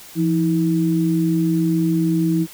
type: tone pair together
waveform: sine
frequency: 169.63 / 321.6 Hz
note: E3 / E4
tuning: +50 / -43 cents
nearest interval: major seventh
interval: 1107 cents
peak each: -18 dBFS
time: 0.15-2.47 s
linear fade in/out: 50 ms
effects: white hiss -41 dBFS RMS until 2.53 s